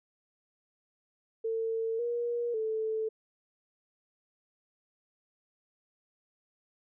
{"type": "tone with pitch steps", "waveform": "sine", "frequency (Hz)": [450.1, 475.8, 439.4], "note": ["A4", "A#4", "A4"], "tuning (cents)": [39, 35, -2], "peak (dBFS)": -29, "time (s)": [1.44, 3.09], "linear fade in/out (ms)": 10, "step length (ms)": 550, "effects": []}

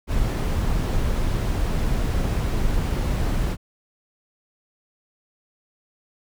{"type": "noise", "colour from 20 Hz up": "brown", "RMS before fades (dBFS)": -22, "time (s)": [0.07, 3.57], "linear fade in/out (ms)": 50, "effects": []}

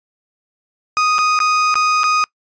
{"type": "tone with dropouts", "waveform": "35% pulse", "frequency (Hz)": 1244.5, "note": "D#6", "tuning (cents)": 0, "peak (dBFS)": -11, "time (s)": [0.97, 2.24], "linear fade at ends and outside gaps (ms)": 0, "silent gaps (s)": [[1.183, 1.188], [1.39, 1.402], [1.742, 1.755], [2.034, 2.04]], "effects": ["noise-tail reverb RT60 0.1 s tail -25 dB re dry", "resampled to 16000 Hz"]}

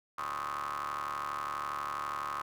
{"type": "ring-modulated tone", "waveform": "30% pulse", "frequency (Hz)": 72.2, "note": "D2", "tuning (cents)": -29, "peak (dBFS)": -29, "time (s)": [0.18, 2.42], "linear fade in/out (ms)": 5, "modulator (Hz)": 1170, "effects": []}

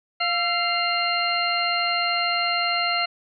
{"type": "harmonic tone with a mistuned harmonic", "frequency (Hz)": 698.5, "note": "F5", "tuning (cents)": 0, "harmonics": [1, 2, 3, 4, 6], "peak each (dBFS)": [-27, -27, -27, -27, -27], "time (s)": [0.2, 3.06], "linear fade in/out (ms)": 10, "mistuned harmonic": 2, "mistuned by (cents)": -57, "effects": []}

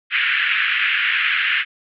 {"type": "band-pass noise", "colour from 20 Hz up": "pink", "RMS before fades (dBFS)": -19, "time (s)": [0.1, 1.65], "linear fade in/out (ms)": 50, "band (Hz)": [1500, 3000], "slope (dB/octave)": 48, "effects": []}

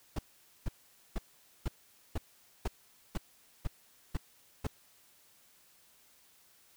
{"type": "noise bursts", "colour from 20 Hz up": "brown", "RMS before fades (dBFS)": -32, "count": 10, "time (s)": [0.16, 4.67], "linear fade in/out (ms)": 5, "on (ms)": 28, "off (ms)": 470, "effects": ["white hiss -64 dBFS RMS until 6.76 s"]}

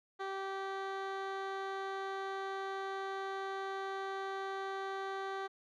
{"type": "tone", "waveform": "15% pulse", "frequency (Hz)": 387.9, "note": "G4", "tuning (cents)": -18, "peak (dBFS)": -31, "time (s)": [0.19, 5.48], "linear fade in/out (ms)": 20, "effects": ["low-pass 3000 Hz 12 dB/octave"]}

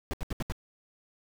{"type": "noise bursts", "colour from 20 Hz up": "brown", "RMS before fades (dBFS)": -31, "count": 5, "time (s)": [0.11, 0.522], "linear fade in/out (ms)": 0, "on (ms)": 24, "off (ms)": 73, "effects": []}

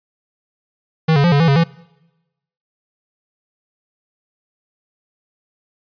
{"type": "tone with pitch steps", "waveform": "square", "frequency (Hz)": [159.7, 141.3, 173.8, 142.3, 165.6, 138.8, 166.7], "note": ["D#3", "C#3", "F3", "C#3", "E3", "C#3", "E3"], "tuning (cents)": [45, 34, -8, 46, 8, 3, 20], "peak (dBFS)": -11, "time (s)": [1.08, 1.64], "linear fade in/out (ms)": 10, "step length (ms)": 80, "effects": ["noise-tail reverb RT60 1.0 s tail -23 dB re dry", "resampled to 11025 Hz"]}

